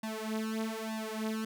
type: tone with flanger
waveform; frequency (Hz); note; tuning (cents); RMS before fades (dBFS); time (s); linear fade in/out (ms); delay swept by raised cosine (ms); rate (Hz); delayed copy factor
sawtooth; 220; A3; 0; -36; 0.03-1.45; 5; 1.1 to 5.3; 1.1; +1
effects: none